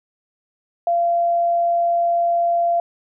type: tone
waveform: sine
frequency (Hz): 687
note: F5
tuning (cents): -29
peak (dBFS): -15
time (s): 0.87-2.8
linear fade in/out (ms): 2
effects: none